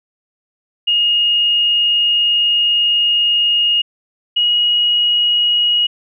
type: tone pair in turn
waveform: sine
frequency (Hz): 2858 / 2895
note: F7 / F#7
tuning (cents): +39 / -38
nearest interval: unison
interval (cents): 23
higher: second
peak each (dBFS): -11 / -11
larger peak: neither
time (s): 0.87-3.82 / 4.36-5.87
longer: first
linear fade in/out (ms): 10
effects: none